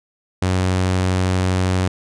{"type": "tone", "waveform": "sawtooth", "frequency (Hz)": 92.5, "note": "F#2", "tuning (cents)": 0, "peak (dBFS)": -12, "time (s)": [0.42, 1.88], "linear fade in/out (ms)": 5, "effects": ["resampled to 22050 Hz"]}